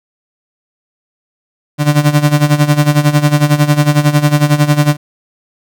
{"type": "tone with tremolo", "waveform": "35% pulse", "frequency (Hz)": 147.7, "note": "D3", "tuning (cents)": 10, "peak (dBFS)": -3, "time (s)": [1.78, 4.97], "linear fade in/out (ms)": 50, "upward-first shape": "sine", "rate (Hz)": 11, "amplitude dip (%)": 80, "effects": []}